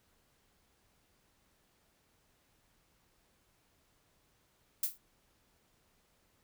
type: noise with exponential decay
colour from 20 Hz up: violet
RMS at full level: -27 dBFS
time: 4.83-4.98 s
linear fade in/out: 5 ms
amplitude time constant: 32 ms
effects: pink hiss -72 dBFS RMS until 6.43 s